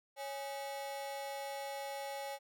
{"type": "ring-modulated tone", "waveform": "45% pulse", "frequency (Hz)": 692, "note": "F5", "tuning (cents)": -16, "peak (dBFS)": -37, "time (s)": [0.16, 2.39], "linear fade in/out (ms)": 50, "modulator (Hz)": 137, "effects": []}